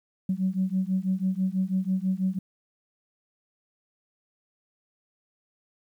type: beating tone pair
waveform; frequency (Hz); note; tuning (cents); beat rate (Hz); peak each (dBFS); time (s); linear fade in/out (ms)
sine; 185.1 / 191.2; F#3 / G3; +1 / -43; 6.1; -26; 0.29-2.39; 5
effects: tanh soft clip ceiling -16 dBFS + 10-bit